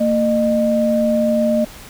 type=tone pair together; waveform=sine; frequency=228.5 / 610 Hz; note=A#3 / D#5; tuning=-34 / -34 cents; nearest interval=octave + perfect fourth; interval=1700 cents; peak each=-16 dBFS; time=0-1.65 s; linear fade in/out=10 ms; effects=pink hiss -38 dBFS RMS until 1.89 s